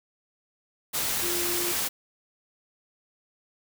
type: tone in noise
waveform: sine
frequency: 349.8 Hz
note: F4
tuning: 3 cents sharp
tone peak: -32 dBFS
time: 1.22-1.73 s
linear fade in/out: 20 ms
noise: white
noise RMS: -28 dBFS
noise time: 0.93-1.89 s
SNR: -7 dB
effects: none